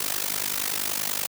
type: noise with amplitude modulation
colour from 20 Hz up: white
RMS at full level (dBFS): -24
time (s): 0-1.27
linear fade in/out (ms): 5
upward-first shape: sine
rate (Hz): 50.4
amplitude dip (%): 90
effects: high-pass 100 Hz 12 dB/octave